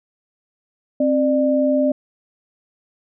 sine tone pair together, 264.8 / 597 Hz, C4 / D5, +21 / +28 cents, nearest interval octave + major second, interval 1407 cents, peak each -17 / -17 dBFS, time 1-1.92 s, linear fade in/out 5 ms, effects none

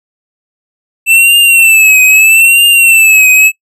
square tone with vibrato, 2657 Hz, E7, 13 cents sharp, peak -3 dBFS, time 1.06-3.52 s, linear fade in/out 50 ms, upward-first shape triangle, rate 0.78 Hz, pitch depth 100 cents each way, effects noise-tail reverb RT60 0.1 s tail -23 dB re dry

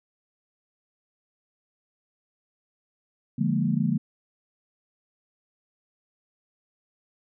sine chord, Bb dominant seventh, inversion first, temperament equal, 146.83 / 174.61 / 207.7 / 233.1 Hz, D3 / F3 / Ab3 / Bb3, 0 / 0 / 0 / 0 cents, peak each -27 dBFS, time 3.38-3.98 s, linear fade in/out 10 ms, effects none

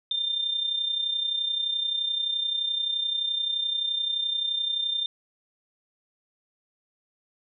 sine tone with amplitude modulation, 3600 Hz, A7, 39 cents sharp, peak -22 dBFS, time 0.11-5.06 s, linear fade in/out 2 ms, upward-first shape sine, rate 31.6 Hz, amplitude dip 60%, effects none

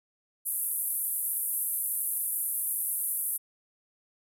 white band-pass noise, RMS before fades -31 dBFS, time 0.45-3.38 s, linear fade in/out 20 ms, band 10000 to 13000 Hz, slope 48 dB/octave, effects none

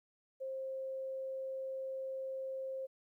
sine tone, 530 Hz, C5, 22 cents sharp, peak -38 dBFS, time 0.4-2.87 s, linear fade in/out 20 ms, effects 13-bit

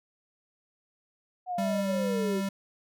sine linear sweep, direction down, 742 to 363.1 Hz, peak -29 dBFS, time 1.46-2.42 s, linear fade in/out 50 ms
square tone, 196 Hz, G3, in tune, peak -29 dBFS, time 1.58-2.49 s, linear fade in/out 5 ms
effects none

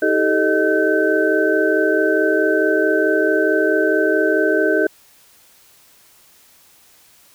sine tone cluster, 318.3 / 391.4 / 436 / 617 / 1535 Hz, D#4 / G4 / A4 / D#5 / G6, +39 / -3 / -16 / -15 / -37 cents, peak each -20 dBFS, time 0.02-4.87 s, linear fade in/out 5 ms, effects white hiss -51 dBFS RMS until 7.34 s

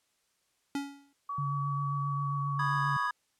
square tone with exponential decay, 280.8 Hz, C#4, 22 cents sharp, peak -29 dBFS, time 0.75-1.13 s, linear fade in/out 2 ms, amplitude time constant 81 ms
sine tone with pitch glide, 1136 to 1119.7 Hz, C#6 to C#6, +42 to +17 cents, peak -33 dBFS, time 1.29-3.07 s, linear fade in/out 5 ms, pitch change -25 cents, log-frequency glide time 2.06-2.84 s
sine tone with vibrato, 141.3 Hz, C#3, 34 cents sharp, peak -31 dBFS, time 1.38-2.97 s, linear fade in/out 5 ms, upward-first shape triangle, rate 7.5 Hz, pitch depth 28 cents each way
triangle chord, G# minor, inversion first, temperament equal with one note detuned, 987.8 / 1228.8 / 1661.2 Hz, B5 / D#6 / G#6, 0 / -22 / 0 cents, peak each -32 dBFS, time 2.59-3.11 s, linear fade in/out 5 ms
effects white hiss -74 dBFS RMS until 3.39 s + low-pass 10000 Hz 12 dB/octave

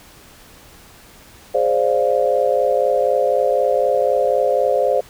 sine chord, D half-diminished seventh, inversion second, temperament equal, 415.3 / 523.3 / 587.3 / 698.5 Hz, Ab4 / C5 / D5 / F5, 0 / 0 / 0 / 0 cents, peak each -22 / -17 / -19 / -22 dBFS, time 1.54-5.01 s, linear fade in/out 10 ms, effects pink hiss -45 dBFS RMS until 5.09 s

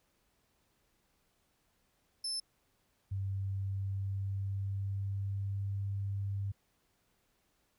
35% pulse tone, 5270 Hz, E8, 1 cent flat, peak -32 dBFS, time 2.24-2.4 s, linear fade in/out 5 ms
sine tone with pitch glide, 97.4 to 99.16 Hz, G2 to G2, -11 to +20 cents, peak -33 dBFS, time 3.11-6.52 s, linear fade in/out 10 ms, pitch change +31 cents, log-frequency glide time 3.59-5.79 s
effects pink hiss -75 dBFS RMS until 7.78 s

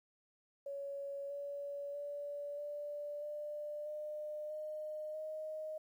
sine tone with pitch steps, 560 / 568.5 / 577.1 / 585.8 / 594.7 / 603.7 / 612.8 / 622.1 Hz, C#5 / C#5 / D5 / D5 / D5 / D5 / D#5 / D#5, +18 / +44 / -30 / -5 / +22 / +48 / -27 / 0 cents, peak -40 dBFS, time 0.66-5.78 s, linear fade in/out 5 ms, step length 640 ms, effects 12-bit

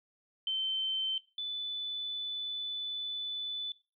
sine tone pair in turn, 3092 / 3491 Hz, G7 / A7, -24 / -14 cents, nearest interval major second, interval 210 cents, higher second, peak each -29 / -34 dBFS, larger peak first, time 0.47-1.18 / 1.38-3.72 s, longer second, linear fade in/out 2 ms, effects noise-tail reverb RT60 0.3 s tail -19 dB re dry

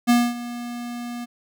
square tone with ADSR envelope, 240 Hz, B3, 49 cents flat, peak -13 dBFS, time 0.07-1.26 s, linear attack 27 ms, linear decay 240 ms, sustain -17 dB, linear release 24 ms, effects none

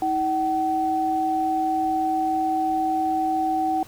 sine tone pair together, 318.9 / 758.5 Hz, D#4 / F#5, +43 / +43 cents, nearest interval octave + minor third, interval 1500 cents, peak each -26 / -21 dBFS, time 0.02-3.83 s, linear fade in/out 2 ms, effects pink hiss -47 dBFS RMS until 3.87 s

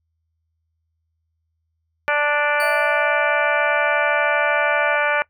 harmonic tone, 293.7 Hz, D4, in tune, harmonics 2 / 3 / 4 / 5 / 6 / 7 / 8 / 9 / 10, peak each -22 / -25 / -26 / -22 / -25 / -32 / -25 / -38 / -38 dBFS, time 2.08-5.22 s, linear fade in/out 0 ms
20% pulse tone with exponential decay, 4552 Hz, C#8, 45 cents sharp, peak -24 dBFS, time 2.6-3.16 s, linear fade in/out 1 ms, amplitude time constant 120 ms
sine tone with pitch glide, 647 to 660.2 Hz, E5 to E5, -32 to +2 cents, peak -24 dBFS, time 2.62-4.96 s, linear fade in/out 5 ms, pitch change +34 cents, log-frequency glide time 2.84-3.91 s
effects noise-tail reverb RT60 0.1 s tail -22 dB re dry + added 81 Hz sine -69 dBFS peak until 5.29 s

